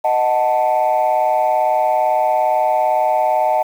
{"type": "chord", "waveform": "sine", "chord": "D# diminished", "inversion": "none", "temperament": "equal", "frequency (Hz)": [622.3, 740, 880], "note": ["D#5", "F#5", "A5"], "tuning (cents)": [0, 0, 0], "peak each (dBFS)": -16, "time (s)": [0.04, 3.63], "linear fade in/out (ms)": 10, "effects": ["tanh soft clip ceiling -8 dBFS", "7-bit"]}